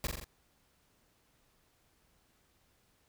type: noise with echo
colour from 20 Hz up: pink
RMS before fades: -34 dBFS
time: 0.04-0.07 s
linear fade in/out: 0 ms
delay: 43 ms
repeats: 4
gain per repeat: -3 dB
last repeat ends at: 0.242 s
effects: pink hiss -71 dBFS RMS until 3.08 s